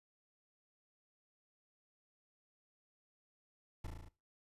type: noise with echo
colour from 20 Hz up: brown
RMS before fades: -41 dBFS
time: 3.84-3.87 s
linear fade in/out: 5 ms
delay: 36 ms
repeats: 6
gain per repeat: -2 dB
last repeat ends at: 4.086 s
effects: noise-tail reverb RT60 0.3 s tail -20 dB re dry + resampled to 32000 Hz